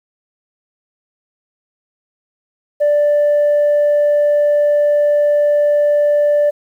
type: tone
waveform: sine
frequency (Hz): 587.3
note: D5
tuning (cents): 0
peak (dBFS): -8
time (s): 2.8-6.51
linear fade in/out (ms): 20
effects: tanh soft clip ceiling -8 dBFS + 8-bit